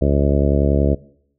harmonic tone, 70.6 Hz, C#2, 32 cents sharp, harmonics 1 / 2 / 3 / 4 / 5 / 6 / 7 / 8 / 9, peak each -17 / -20 / -22 / -23 / -24 / -25 / -25 / -26 / -27 dBFS, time 0.01-0.95 s, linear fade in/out 10 ms, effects noise-tail reverb RT60 0.7 s tail -21 dB re dry

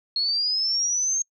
sine linear sweep, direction up, 4275 to 6460 Hz, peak -21 dBFS, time 0.16-1.22 s, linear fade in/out 2 ms, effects noise-tail reverb RT60 0.1 s tail -25 dB re dry

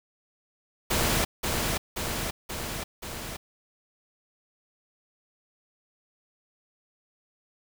pink noise with echo, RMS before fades -25 dBFS, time 0.9-1.25 s, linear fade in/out 10 ms, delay 530 ms, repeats 4, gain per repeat -3 dB, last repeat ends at 3.37 s, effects none

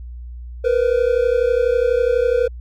triangle tone pair together, 471.4 / 503.5 Hz, A#4 / B4, +19 / +33 cents, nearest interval minor second, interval 114 cents, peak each -15 dBFS, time 0.64-2.48 s, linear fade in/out 10 ms, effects added 60 Hz sine -30 dBFS peak until 2.6 s

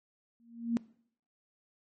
sine tone with exponential growth, 233.1 Hz, A#3, in tune, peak -23 dBFS, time 0.4-0.77 s, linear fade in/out 0 ms, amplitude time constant 80 ms, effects noise-tail reverb RT60 0.6 s tail -21 dB re dry + MP3 32 kbps

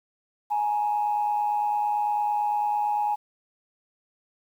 sine tone pair together, 835.1 / 944 Hz, G#5 / A#5, +9 / +22 cents, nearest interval major second, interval 213 cents, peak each -22 / -31 dBFS, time 0.5-3.16 s, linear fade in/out 20 ms, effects tanh soft clip ceiling -16 dBFS + 9-bit

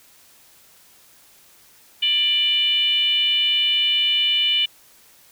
sine tone with frequency modulation, 2964 Hz, F#7, 2 cents sharp, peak -16 dBFS, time 2.02-4.66 s, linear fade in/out 10 ms, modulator 597 Hz, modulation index 0.69, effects white hiss -52 dBFS RMS until 5.31 s

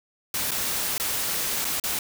white noise with dropouts, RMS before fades -27 dBFS, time 0.34-1.99 s, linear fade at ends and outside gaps 2 ms, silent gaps 0.509-0.516 / 0.98-0.998 / 1.646-1.65 / 1.799-1.838 s, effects none

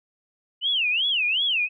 sine tone with vibrato, 2866 Hz, F7, 44 cents sharp, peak -20 dBFS, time 0.61-1.69 s, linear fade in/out 50 ms, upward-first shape sine, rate 2.7 Hz, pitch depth 290 cents each way, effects none

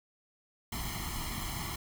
pink noise with comb filter, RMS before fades -37 dBFS, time 0.72-1.76 s, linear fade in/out 5 ms, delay 0.96 ms, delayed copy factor +0.95, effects none

